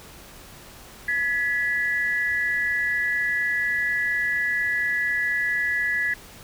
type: tone pair together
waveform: sine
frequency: 1686.2 / 1962 Hz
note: G#6 / B6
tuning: +26 / -12 cents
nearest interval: minor third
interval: 262 cents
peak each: -24 dBFS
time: 1.08-6.14 s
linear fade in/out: 5 ms
effects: pink hiss -45 dBFS RMS until 6.43 s